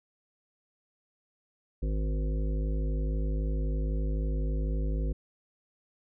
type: harmonic tone with a mistuned harmonic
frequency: 51.91 Hz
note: G#1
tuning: in tune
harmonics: 1 / 3 / 5 / 7 / 9 / 10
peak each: -27 / -37 / -41 / -44 / -46 / -47 dBFS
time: 1.82-5.13 s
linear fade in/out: 10 ms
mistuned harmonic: 1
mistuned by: +44 cents
effects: none